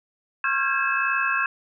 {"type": "tone cluster", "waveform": "sine", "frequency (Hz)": [1083, 1369, 1594, 1656, 2601], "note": ["C#6", "F6", "G6", "G#6", "E7"], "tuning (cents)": [-41, -35, 28, -5, -24], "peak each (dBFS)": -27, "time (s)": [0.44, 1.46], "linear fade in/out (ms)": 2, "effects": []}